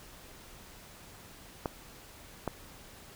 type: clicks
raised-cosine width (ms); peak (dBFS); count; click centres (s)
1; -17; 2; 1.658 / 2.477
effects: pink hiss -52 dBFS RMS until 3.15 s